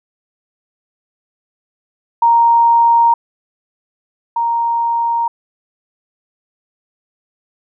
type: tone pair in turn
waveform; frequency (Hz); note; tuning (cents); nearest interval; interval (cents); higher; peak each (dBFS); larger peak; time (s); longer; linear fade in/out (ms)
sine; 932.3 / 932.3; A#5 / A#5; 0 / 0; unison; 0; neither; -7 / -13; first; 2.22-3.14 / 4.36-5.28; neither; 5
effects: none